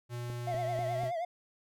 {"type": "tone with pitch glide", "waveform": "square", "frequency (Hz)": [120.6, 124.06], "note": ["B2", "B2"], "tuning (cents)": [-41, 8], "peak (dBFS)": -37, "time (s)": [0.09, 1.12], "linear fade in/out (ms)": 50, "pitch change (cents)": 49, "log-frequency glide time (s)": [0.91, 1]}
{"type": "click train", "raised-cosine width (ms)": 2, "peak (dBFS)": -31, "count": 4, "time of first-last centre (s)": [0.3, 1.035], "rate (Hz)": 4.08}
{"type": "tone with vibrato", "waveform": "triangle", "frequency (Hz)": 677, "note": "E5", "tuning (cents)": 46, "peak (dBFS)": -30, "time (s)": [0.47, 1.25], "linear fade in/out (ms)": 5, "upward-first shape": "triangle", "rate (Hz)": 9.5, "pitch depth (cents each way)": 110}
{"effects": []}